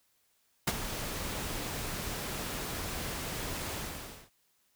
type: noise with ADSR envelope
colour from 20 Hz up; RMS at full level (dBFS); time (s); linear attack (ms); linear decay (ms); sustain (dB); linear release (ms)
pink; -26; 0.67-4.3; 8; 39; -11; 560
effects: white hiss -72 dBFS RMS until 4.75 s